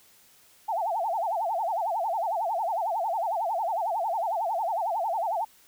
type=tone with vibrato; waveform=sine; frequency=777 Hz; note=G5; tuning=16 cents flat; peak=-25 dBFS; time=0.68-5.45 s; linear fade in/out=10 ms; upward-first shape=sine; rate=11 Hz; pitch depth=280 cents each way; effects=white hiss -58 dBFS RMS until 5.67 s